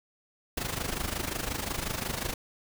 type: noise with amplitude modulation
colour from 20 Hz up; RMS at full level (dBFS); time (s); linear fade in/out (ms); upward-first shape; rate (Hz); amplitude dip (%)
pink; -30; 0.57-2.34; 5; sine; 25.6; 75
effects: none